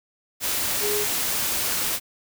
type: tone in noise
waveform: sine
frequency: 415.3 Hz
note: G#4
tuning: in tune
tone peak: -25 dBFS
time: 0.8-1.06 s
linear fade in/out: 50 ms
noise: white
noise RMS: -25 dBFS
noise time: 0.4-2 s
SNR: -3 dB
effects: none